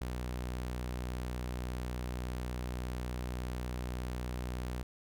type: tone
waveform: sawtooth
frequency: 61.74 Hz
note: B1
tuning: in tune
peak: -32 dBFS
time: 0.01-4.83 s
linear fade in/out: 5 ms
effects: none